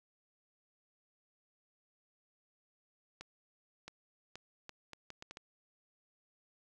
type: accelerating click train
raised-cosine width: 0.2 ms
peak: -29 dBFS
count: 9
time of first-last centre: 3.21-5.371 s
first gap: 670 ms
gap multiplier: 0.71
effects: none